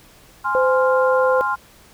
sine chord, F minor, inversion first, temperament equal, 830.6 / 1046.5 / 1396.9 Hz, Ab5 / C6 / F6, 0 / 0 / 0 cents, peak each -25 / -21 / -23 dBFS, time 0.44-1.56 s, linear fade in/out 20 ms
sine tone, 515 Hz, C5, 28 cents flat, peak -15 dBFS, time 0.55-1.41 s, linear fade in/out 0 ms
effects pink hiss -49 dBFS RMS until 1.93 s

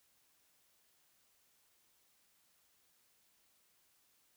silence, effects white hiss -73 dBFS RMS until 4.36 s

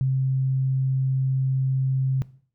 sine tone, 132.4 Hz, C3, 21 cents sharp, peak -19 dBFS, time 0.01-2.22 s, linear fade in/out 0 ms, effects noise-tail reverb RT60 0.5 s tail -19 dB re dry

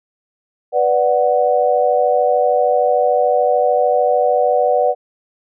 sine chord, B minor, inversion none, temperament equal, 493.9 / 587.3 / 740 Hz, B4 / D5 / F#5, 0 / 0 / 0 cents, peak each -16 dBFS, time 0.72-4.95 s, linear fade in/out 50 ms, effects none

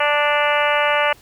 harmonic tone with a mistuned harmonic, 293.7 Hz, D4, in tune, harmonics 2 / 3 / 4 / 5 / 6 / 7 / 8 / 9 / 10, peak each -20 / -22 / -23 / -24 / -25 / -25 / -26 / -27 / -27 dBFS, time 0-1.13 s, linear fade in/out 5 ms, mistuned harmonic 10, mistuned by -18 cents, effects pink hiss -49 dBFS RMS until 1.21 s

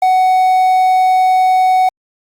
triangle tone with quantisation, 745 Hz, F#5, 12 cents sharp, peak -6 dBFS, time 0.02-1.89 s, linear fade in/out 5 ms, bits 6, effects Opus 48 kbps

